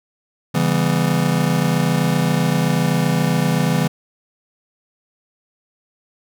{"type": "chord", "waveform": "square", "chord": "C# half-diminished seventh", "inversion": "none", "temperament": "just", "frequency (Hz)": [138.59, 166.31, 199.57, 249.5], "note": ["C#3", "E3", "G3", "B3"], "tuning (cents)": [0, 16, 31, 18], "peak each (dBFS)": [-22, -19, -24, -24], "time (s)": [0.54, 3.88], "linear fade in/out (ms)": 10, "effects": []}